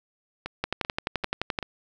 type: two click trains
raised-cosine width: 0.3 ms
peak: -16 / -10 dBFS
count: 4 / 12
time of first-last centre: 0.46-1.627 / 0.64-1.588 s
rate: 2.57 / 11.6 Hz
effects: none